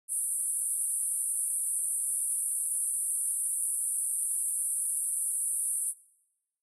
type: band-pass noise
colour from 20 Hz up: pink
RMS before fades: -31 dBFS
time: 0.08-5.94 s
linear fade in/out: 50 ms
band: 8800 to 11000 Hz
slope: 96 dB/octave
effects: noise-tail reverb RT60 1.0 s tail -22 dB re dry